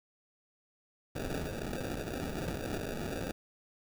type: noise with sample-and-hold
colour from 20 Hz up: white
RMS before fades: -37 dBFS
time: 1.15-3.32 s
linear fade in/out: 10 ms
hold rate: 1050 Hz
effects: none